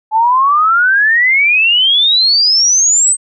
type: exponential sweep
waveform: sine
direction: up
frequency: 855 to 8340 Hz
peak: -7 dBFS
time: 0.11-3.17 s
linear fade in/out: 50 ms
effects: none